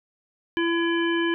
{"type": "harmonic tone", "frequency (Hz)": 336.8, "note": "E4", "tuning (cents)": 37, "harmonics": [1, 3, 5, 7, 9], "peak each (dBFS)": [-22, -32, -28, -36, -33], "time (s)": [0.57, 1.34], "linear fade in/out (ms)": 0, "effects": []}